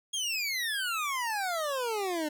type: exponential sweep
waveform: 25% pulse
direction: down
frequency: 3322 to 293.7 Hz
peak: -26 dBFS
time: 0.13-2.29 s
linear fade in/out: 10 ms
effects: none